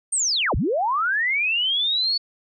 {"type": "linear two-way sweep", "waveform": "sine", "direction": "down then up", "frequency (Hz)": [8920, 30.87, 4481], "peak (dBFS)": -19, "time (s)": [0.12, 2.18], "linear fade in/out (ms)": 10, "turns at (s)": 0.55, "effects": []}